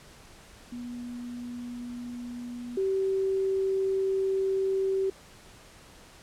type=tone pair in turn; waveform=sine; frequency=242.6 / 385.1 Hz; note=B3 / G4; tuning=-31 / -31 cents; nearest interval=minor sixth; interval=800 cents; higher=second; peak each=-35 / -24 dBFS; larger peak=second; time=0.72-2.77 / 2.77-5.1 s; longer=second; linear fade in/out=5 ms; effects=pink hiss -52 dBFS RMS until 6.22 s + low-pass 10000 Hz 12 dB/octave